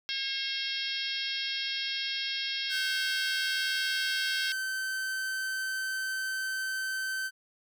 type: harmonic tone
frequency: 541 Hz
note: C#5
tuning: 42 cents flat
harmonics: 3 / 4 / 5 / 6 / 7 / 8 / 9 / 10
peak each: -41 / -40 / -40 / -35 / -39 / -40 / -41 / -40 dBFS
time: 0.09-4.52 s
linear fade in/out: 0 ms
type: tone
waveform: 45% pulse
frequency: 1542 Hz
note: G6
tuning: 29 cents flat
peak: -31 dBFS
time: 2.69-7.31 s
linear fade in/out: 50 ms
effects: none